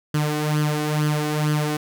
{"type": "tone with flanger", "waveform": "sawtooth", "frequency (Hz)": 150.9, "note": "D3", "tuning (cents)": 47, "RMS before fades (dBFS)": -22, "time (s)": [0.14, 1.77], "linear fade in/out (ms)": 5, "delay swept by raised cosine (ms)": [0.63, 2.73], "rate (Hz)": 2.2, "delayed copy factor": 0.65, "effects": []}